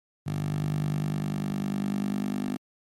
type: tone with high-pass filter sweep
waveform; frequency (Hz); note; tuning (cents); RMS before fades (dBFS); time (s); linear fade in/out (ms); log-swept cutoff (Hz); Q
10% pulse; 50; G1; +35; -29; 0.26-2.57; 10; 130 to 230; 4.9
effects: MP3 64 kbps